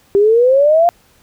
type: exponential sweep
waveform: sine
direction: up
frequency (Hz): 392 to 707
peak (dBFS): -7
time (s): 0.15-0.89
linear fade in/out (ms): 0
effects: pink hiss -52 dBFS RMS until 1.22 s